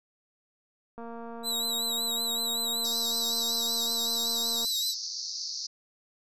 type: click train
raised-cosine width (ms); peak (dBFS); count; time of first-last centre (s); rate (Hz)
1; -29; 852; 0.98-4.648; 232
type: tone with vibrato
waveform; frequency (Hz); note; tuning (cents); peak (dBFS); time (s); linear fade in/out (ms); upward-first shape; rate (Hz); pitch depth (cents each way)
sawtooth; 3902; B7; -22; -25; 1.43-4.95; 50; sine; 5.3; 64
type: band-pass noise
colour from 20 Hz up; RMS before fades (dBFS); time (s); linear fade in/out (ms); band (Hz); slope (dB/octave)
pink; -36; 2.84-5.67; 10; 4300 to 6100; 96
effects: resampled to 32000 Hz